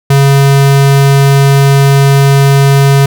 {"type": "tone", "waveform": "square", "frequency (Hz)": 138.59, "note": "C#3", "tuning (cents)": 0, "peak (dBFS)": -4, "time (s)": [0.1, 3.06], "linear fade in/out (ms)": 5, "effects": []}